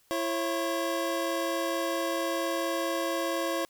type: tone pair together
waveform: 25% pulse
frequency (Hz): 335.2 / 545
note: E4 / C#5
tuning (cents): +29 / -29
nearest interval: minor sixth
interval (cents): 842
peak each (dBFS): -27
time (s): 0.11-3.65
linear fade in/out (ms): 0
effects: white hiss -65 dBFS RMS until 3.69 s